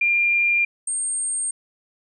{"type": "tone pair in turn", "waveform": "sine", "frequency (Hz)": [2396, 8590], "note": ["D7", "C9"], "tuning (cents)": [34, 44], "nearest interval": "octave + minor seventh", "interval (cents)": 2210, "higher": "second", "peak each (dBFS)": [-16, -22], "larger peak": "first", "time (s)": [[0.01, 0.65], [0.87, 1.51]], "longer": "neither", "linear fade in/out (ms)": 5, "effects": []}